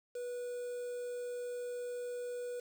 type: tone with quantisation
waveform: triangle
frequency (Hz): 488.8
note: B4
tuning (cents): -18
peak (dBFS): -36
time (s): 0.15-2.6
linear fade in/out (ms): 5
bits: 9
effects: none